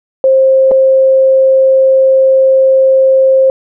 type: tone with dropouts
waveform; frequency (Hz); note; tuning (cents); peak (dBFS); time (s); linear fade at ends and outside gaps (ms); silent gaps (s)
sine; 530; C5; +22; -4; 0.24-3.5; 1; 0.712-0.716
effects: none